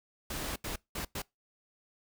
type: noise bursts at uneven times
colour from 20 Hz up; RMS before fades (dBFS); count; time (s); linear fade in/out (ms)
pink; -37; 4; 0.3-0.56 / 0.64-0.76 / 0.95-1.05 / 1.15-1.22; 5
effects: noise-tail reverb RT60 0.2 s tail -24 dB re dry